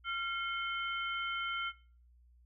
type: tone cluster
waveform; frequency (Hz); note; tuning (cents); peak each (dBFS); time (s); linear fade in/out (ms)
sine; 1379 / 2160 / 3083; F6 / C#7 / G7; -22 / -45 / -29; -35 / -40 / -40; 0.04-1.73; 50
effects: noise-tail reverb RT60 0.4 s tail -19 dB re dry + added 60 Hz sine -60 dBFS peak until 2.45 s